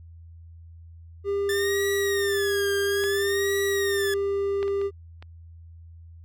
triangle tone with pitch glide, 400 to 397.5 Hz, G4 to G4, +35 to +24 cents, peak -21 dBFS, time 1.24-4.91 s, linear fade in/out 50 ms, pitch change -11 cents, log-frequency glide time 2.04-4.38 s
sawtooth tone with vibrato, 1760 Hz, A6, in tune, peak -24 dBFS, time 1.49-4.14 s, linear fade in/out 2 ms, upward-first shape sine, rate 0.59 Hz, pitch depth 160 cents each way
clicks, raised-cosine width 0.3 ms, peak -19 / -19 / -27 / -28 / -28 dBFS, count 5, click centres 3.039 / 4.629 / 4.68 / 4.815 / 5.225 s
effects added 83 Hz sine -43 dBFS peak until 6.24 s

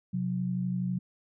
sine tone pair together, 130.2 / 182.3 Hz, C3 / F#3, -8 / -25 cents, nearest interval tritone, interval 583 cents, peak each -33 / -29 dBFS, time 0.13-0.99 s, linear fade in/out 10 ms, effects none

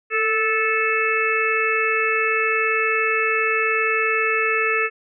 harmonic tone with a mistuned harmonic, 437.4 Hz, A4, 10 cents flat, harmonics 1 / 3 / 4 / 5 / 6, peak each -24 / -24 / -24 / -25 / -23 dBFS, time 0.1-4.9 s, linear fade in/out 50 ms, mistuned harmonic 1, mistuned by +29 cents, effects none

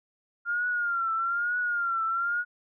sine tone with vibrato, 1396.9 Hz, F6, in tune, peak -25 dBFS, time 0.45-2.45 s, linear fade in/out 50 ms, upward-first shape triangle, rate 1.1 Hz, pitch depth 94 cents each way, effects none

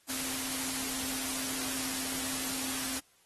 sine tone in noise, 262.8 Hz, C4, 8 cents sharp, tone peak -43 dBFS, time 0.08-3 s, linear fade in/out 20 ms, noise white, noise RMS -35 dBFS, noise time 0.08-3 s, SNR -11 dB, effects white hiss -66 dBFS RMS until 3.25 s + AAC 32 kbps

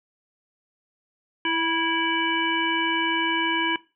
harmonic tone with a mistuned harmonic, 329.6 Hz, E4, in tune, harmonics 1 / 3 / 5 / 7 / 9, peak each -28 / -28 / -28 / -28 / -28 dBFS, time 1.45-3.76 s, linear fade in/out 2 ms, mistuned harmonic 3, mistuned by -24 cents, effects noise-tail reverb RT60 0.3 s tail -20 dB re dry

